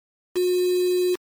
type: tone with quantisation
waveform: sine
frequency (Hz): 361.4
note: F#4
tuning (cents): -41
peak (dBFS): -18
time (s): 0.35-1.16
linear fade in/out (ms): 20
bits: 5
effects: MP3 96 kbps